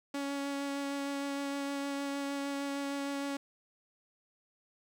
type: tone with vibrato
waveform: sawtooth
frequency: 280 Hz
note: C#4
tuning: 18 cents sharp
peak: -30 dBFS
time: 0.14-3.37 s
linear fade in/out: 5 ms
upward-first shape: sine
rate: 6.5 Hz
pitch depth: 11 cents each way
effects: low-pass 10000 Hz 12 dB/octave + 10-bit